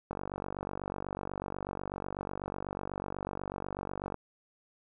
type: click train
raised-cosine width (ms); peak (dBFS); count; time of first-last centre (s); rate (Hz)
1; -22; 195; 0.11-4.143; 48.1
effects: none